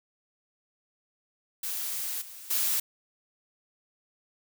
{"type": "noise with level steps", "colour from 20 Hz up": "blue", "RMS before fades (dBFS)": [-33, -45, -27], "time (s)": [1.63, 2.8], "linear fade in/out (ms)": 5, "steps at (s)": [2.21, 2.5], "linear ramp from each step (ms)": 10, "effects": []}